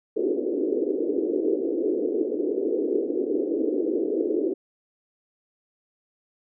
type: band-pass noise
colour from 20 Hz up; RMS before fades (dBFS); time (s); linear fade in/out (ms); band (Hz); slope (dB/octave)
pink; -25; 0.16-4.54; 10; 300 to 460; 48
effects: none